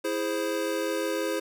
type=chord; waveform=square; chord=E augmented; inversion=none; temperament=equal; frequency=329.6 / 415.3 / 523.3 Hz; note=E4 / G#4 / B#4; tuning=0 / 0 / 0 cents; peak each=-32 / -33 / -31 dBFS; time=0.04-1.4 s; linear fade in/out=10 ms; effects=none